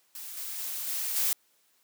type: noise with level steps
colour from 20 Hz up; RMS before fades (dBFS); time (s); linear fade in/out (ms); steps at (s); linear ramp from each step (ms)
blue; -41 / -37 / -35 / -32 / -27; 0.15-1.33; 2; 0.37 / 0.58 / 0.87 / 1.16; 2
effects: white hiss -68 dBFS RMS until 1.83 s + high-pass 200 Hz 12 dB/octave